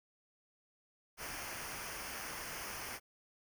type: noise with comb filter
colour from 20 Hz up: pink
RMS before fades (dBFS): -44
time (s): 1.17-3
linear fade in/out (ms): 50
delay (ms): 0.26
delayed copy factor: -0.7
effects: none